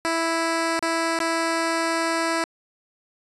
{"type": "tone with dropouts", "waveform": "10% pulse", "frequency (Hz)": 329.6, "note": "E4", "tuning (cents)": 0, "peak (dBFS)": -13, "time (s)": [0.05, 2.44], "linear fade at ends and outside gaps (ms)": 0, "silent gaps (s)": [[0.793, 0.826], [1.19, 1.203]], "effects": ["resampled to 24000 Hz"]}